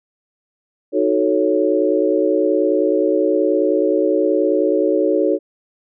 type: chord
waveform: sine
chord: D# half-diminished seventh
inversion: none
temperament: equal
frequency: 311.1 / 370 / 440 / 554.4 Hz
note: D#4 / F#4 / A4 / C#5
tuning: 0 / 0 / 0 / 0 cents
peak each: -19 dBFS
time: 0.92-5.39 s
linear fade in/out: 50 ms
effects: none